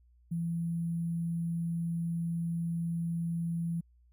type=tone with sample-and-hold; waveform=sine; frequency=168.1 Hz; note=E3; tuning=34 cents sharp; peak=-30 dBFS; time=0.31-3.81 s; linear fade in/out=10 ms; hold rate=11025 Hz; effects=added 60 Hz sine -60 dBFS peak until 4.12 s